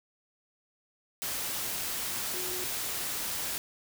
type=tone in noise; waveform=sine; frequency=363.4 Hz; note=F#4; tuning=31 cents flat; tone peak=-40 dBFS; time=2.34-2.64 s; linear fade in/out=0 ms; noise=white; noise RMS=-34 dBFS; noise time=1.22-3.58 s; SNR=-9 dB; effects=none